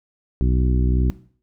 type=harmonic tone; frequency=62.5 Hz; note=B1; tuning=21 cents sharp; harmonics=1 / 2 / 3 / 4 / 5 / 6; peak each=-17 / -23 / -27 / -29 / -31 / -33 dBFS; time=0.41-1.1 s; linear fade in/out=0 ms; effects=noise-tail reverb RT60 0.5 s tail -18 dB re dry